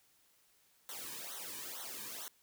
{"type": "noise with flanger", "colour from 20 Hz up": "white", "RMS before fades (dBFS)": -45, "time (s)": [0.89, 2.28], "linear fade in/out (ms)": 0, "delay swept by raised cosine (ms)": [0.4, 1.5], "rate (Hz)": 2.2, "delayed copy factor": -1, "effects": ["white hiss -70 dBFS RMS until 2.42 s"]}